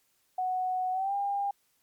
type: tone with pitch glide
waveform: sine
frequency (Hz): 740 to 802.3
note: F#5 to G5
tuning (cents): 0 to +40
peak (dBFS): -27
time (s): 0.38-1.51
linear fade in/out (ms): 5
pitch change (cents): +140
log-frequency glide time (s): 0.92-1.14
effects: white hiss -71 dBFS RMS until 1.82 s + MP3 96 kbps